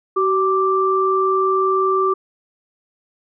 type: tone pair together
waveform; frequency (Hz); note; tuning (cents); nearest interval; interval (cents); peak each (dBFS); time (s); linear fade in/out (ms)
sine; 380.4 / 1174.7; F#4 / D6; +48 / 0; octave + minor sixth; 1952; -17; 0.16-2.14; 10
effects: none